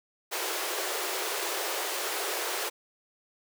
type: high-pass noise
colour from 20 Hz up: pink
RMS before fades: -32 dBFS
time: 0.31-2.7 s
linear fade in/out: 20 ms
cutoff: 340 Hz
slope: 96 dB/octave
effects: none